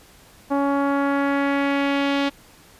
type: tone with low-pass filter sweep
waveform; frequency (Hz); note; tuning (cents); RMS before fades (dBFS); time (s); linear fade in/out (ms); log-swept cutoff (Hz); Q
sawtooth; 280; C#4; +18; -21; 0.5-2.3; 20; 980 to 3600; 1.7
effects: pink hiss -50 dBFS RMS until 2.79 s + resampled to 32000 Hz